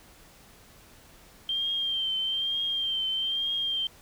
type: tone with vibrato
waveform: sine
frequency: 3163 Hz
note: G7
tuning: 15 cents sharp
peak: -26 dBFS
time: 1.49-3.87 s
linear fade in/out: 2 ms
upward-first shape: triangle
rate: 1.1 Hz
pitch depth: 47 cents each way
effects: pink hiss -54 dBFS RMS until 4.01 s